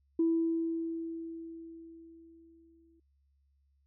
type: tone with exponential decay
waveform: sine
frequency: 329.6 Hz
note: E4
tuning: in tune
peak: -23 dBFS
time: 0.19-3 s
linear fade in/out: 5 ms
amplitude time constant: 610 ms
effects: tanh soft clip ceiling -19 dBFS + added 69 Hz sine -68 dBFS peak until 3.86 s